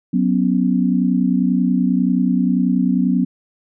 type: chord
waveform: sine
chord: F# suspended fourth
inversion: none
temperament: equal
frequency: 185 / 246.9 / 277.2 Hz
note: F#3 / B3 / C#4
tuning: 0 / 0 / 0 cents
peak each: -17 / -17 / -21 dBFS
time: 0.13-3.25 s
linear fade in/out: 10 ms
effects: none